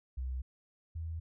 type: tone pair in turn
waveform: sine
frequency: 64 / 81.67 Hz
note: C2 / E2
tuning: -38 / -16 cents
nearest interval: major third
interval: 422 cents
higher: second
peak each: -34 / -36 dBFS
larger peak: first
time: 0.17-0.42 / 0.95-1.2 s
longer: neither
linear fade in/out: 10 ms
effects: none